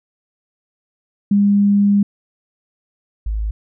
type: tone pair in turn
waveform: sine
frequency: 202.3 / 53.3 Hz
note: G#3 / G#1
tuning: -45 / +46 cents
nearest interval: octave + major seventh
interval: 2309 cents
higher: first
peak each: -10 / -18 dBFS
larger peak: first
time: 1.31-2.03 / 3.26-3.51 s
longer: first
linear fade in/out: 5 ms
effects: none